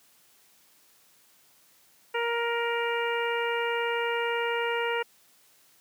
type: harmonic tone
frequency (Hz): 469.1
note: A#4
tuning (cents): +11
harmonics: 1 / 2 / 3 / 4 / 5 / 6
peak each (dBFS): -29 / -32 / -34 / -35 / -36 / -37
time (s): 2.14-5.03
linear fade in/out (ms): 10
effects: white hiss -61 dBFS RMS until 5.8 s + high-pass 100 Hz 12 dB/octave

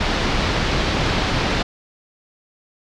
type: low-pass noise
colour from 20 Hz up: pink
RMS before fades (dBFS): -20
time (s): 0-1.63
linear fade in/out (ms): 10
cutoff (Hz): 4800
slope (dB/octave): 24
effects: none

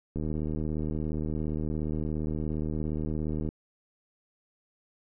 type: click train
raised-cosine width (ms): 3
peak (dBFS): -20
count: 258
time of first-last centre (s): 0.16-3.489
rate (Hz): 77.2
effects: none

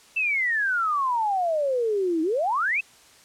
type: exponential two-way sweep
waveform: sine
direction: down then up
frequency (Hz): 2692 to 310 to 2692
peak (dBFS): -21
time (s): 0.16-2.81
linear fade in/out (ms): 10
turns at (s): 2.22
effects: white hiss -53 dBFS RMS until 3.24 s + low-pass 9000 Hz 12 dB/octave

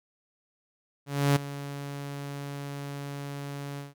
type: tone with ADSR envelope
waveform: sawtooth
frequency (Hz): 141.6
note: C#3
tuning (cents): +37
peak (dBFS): -15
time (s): 1.06-3.94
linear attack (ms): 300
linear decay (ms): 10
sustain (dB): -16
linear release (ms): 160
effects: none

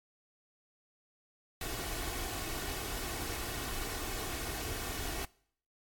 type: noise with comb filter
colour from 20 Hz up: pink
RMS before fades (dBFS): -38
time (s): 1.61-5.25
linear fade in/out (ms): 2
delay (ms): 2.7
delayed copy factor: +0.55
effects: noise-tail reverb RT60 0.6 s tail -23 dB re dry + AAC 64 kbps

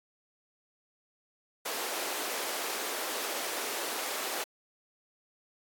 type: high-pass noise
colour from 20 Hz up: pink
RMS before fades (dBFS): -35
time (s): 1.65-4.44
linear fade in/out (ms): 10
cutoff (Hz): 360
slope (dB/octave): 24
effects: AAC 64 kbps

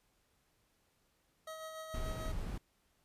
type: tone with tremolo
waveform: 25% pulse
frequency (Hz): 636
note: D#5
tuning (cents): +38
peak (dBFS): -39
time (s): 1.47-2.32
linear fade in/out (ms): 5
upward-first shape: sine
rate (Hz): 6.9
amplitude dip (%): 35
type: noise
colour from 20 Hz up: brown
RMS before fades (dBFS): -39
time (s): 1.94-2.58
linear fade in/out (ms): 5
effects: pink hiss -75 dBFS RMS until 3.04 s + resampled to 32000 Hz

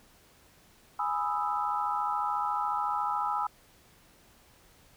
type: chord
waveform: sine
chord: E major seventh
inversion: first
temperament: equal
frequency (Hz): 830.6 / 987.8 / 1244.5 / 1318.5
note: G#5 / B5 / D#6 / E6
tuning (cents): 0 / 0 / 0 / 0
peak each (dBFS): -32 / -33 / -35 / -33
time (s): 0.99-3.47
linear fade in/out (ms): 5
effects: pink hiss -60 dBFS RMS until 4.96 s

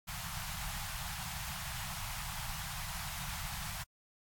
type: band-stop noise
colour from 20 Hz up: pink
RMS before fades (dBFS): -41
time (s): 0.07-3.84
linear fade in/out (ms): 20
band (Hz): 180 to 720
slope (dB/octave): 48
effects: AAC 64 kbps

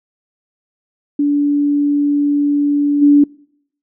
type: tone with level steps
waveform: sine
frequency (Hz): 288.9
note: D4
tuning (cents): -28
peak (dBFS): -11 / -5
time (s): 1.19-3.24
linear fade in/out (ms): 5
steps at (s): 3.01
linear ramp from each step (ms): 20
effects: noise-tail reverb RT60 0.7 s tail -26 dB re dry

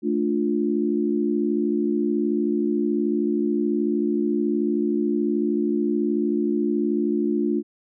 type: chord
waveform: sine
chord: D minor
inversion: second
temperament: just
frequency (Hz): 220.2 / 293.7 / 352.4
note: A3 / D4 / F4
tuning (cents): +2 / 0 / +16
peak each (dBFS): -24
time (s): 0.02-7.63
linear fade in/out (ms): 50
effects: none

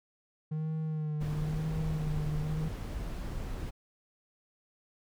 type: tone with vibrato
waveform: triangle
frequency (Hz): 154.2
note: D#3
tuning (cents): -15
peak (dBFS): -29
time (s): 0.51-2.69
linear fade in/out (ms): 10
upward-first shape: sine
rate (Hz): 1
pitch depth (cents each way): 41
type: noise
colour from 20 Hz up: brown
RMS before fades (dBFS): -37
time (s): 1.2-3.71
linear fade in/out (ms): 20
effects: none

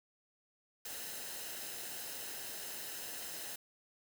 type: noise with comb filter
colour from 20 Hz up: white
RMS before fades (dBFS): -44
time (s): 0.85-3.56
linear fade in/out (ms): 5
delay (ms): 0.87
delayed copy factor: -0.5
effects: none

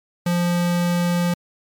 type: tone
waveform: square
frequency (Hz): 174.61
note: F3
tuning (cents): 0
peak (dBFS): -18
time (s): 0.26-1.34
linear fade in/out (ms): 5
effects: MP3 96 kbps

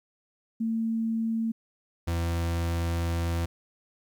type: tone pair in turn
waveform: sine / 40% pulse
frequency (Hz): 225.5 / 84.47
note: A3 / E2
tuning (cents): +43 / +43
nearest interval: octave + perfect fourth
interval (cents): 1700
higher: first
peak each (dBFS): -25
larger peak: neither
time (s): 0.6-1.52 / 2.07-3.46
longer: second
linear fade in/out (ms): 10
effects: 11-bit

